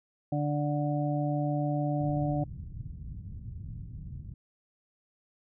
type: harmonic tone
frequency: 146.83 Hz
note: D3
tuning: in tune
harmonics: 1 / 2 / 4 / 5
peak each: -29 / -32 / -35 / -36 dBFS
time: 0.32-2.44 s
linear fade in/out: 5 ms
type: low-pass noise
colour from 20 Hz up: white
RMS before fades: -41 dBFS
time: 2-4.34 s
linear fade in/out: 5 ms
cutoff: 140 Hz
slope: 24 dB/octave
effects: none